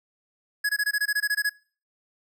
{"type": "tone bursts", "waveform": "square", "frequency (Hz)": 1679, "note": "G#6", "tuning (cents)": 18, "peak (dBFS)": -22, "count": 12, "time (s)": [0.64, 1.496], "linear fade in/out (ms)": 10, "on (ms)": 53, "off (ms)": 20, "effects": ["noise-tail reverb RT60 0.4 s tail -23 dB re dry"]}